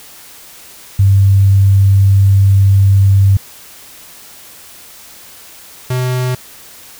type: tone pair in turn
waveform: sine / square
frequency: 98 / 126.57 Hz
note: G2 / B2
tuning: 0 / +43 cents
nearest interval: major third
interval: 443 cents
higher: second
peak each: -5 / -14 dBFS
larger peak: first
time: 0.99-3.37 / 5.9-6.35 s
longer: first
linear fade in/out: 5 ms
effects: white hiss -37 dBFS RMS until 6.99 s